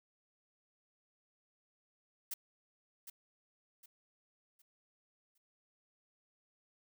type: noise with echo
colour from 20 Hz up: blue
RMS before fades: -40 dBFS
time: 2.31-2.34 s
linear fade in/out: 5 ms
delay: 760 ms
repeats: 4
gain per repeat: -9 dB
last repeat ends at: 5.38 s
effects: none